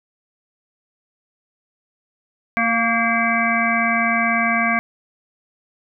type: harmonic tone with a mistuned harmonic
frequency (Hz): 229.5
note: A#3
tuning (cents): -27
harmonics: 1 / 3 / 5 / 7 / 9 / 10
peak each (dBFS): -23 / -23 / -23 / -23 / -23 / -23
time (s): 2.57-4.79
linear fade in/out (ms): 0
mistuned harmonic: 3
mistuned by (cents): +20
effects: none